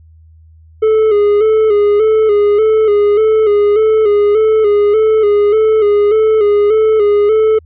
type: tone with vibrato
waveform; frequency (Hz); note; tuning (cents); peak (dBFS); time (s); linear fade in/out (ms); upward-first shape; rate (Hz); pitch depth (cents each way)
triangle; 424.2; G#4; +37; -5; 0.82-7.59; 10; square; 1.7; 50
effects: added 80 Hz sine -39 dBFS peak until 7.65 s + resampled to 8000 Hz